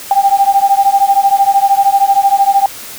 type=beating tone pair; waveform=sine; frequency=786 / 799 Hz; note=G5 / G5; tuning=+4 / +33 cents; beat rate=13 Hz; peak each=-10 dBFS; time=0.11-2.66 s; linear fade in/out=2 ms; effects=white hiss -29 dBFS RMS until 2.98 s